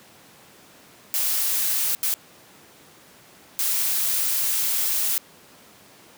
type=noise bursts at uneven times; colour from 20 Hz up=blue; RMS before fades=-23 dBFS; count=3; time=1.14-1.95 / 2.03-2.14 / 3.59-5.18 s; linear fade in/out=0 ms; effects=pink hiss -50 dBFS RMS until 6.17 s + high-pass 150 Hz 12 dB/octave